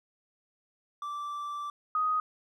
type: tone pair in turn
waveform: triangle / sine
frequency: 1169 / 1249.8 Hz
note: D6 / D#6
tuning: -8 / +7 cents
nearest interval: minor second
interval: 115 cents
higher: second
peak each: -32 / -25 dBFS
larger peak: second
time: 1.02-1.7 / 1.95-2.2 s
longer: first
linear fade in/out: 2 ms
effects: none